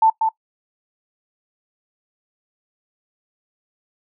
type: tone with echo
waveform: sine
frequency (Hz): 887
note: A5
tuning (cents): +14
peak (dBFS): -10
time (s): 0.02-0.1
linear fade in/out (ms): 5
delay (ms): 190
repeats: 1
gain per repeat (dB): -5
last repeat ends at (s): 0.29
effects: noise-tail reverb RT60 0.1 s tail -20 dB re dry